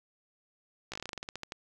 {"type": "slowing click train", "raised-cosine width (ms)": 0.2, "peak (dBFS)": -21, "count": 15, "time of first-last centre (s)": [0.92, 1.521], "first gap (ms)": 16, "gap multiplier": 1.14, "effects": []}